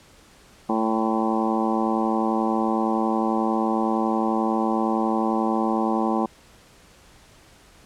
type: harmonic tone with a mistuned harmonic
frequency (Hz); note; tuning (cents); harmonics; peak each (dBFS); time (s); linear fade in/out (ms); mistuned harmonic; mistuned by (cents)
111; A2; +16; 2 / 3 / 4 / 5 / 6 / 7 / 8 / 9 / 10; -24 / -26 / -32 / -31 / -37 / -27 / -32 / -30 / -37; 0.69-6.26; 5; 9; +23
effects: pink hiss -52 dBFS RMS until 7.85 s + low-pass 10000 Hz 12 dB/octave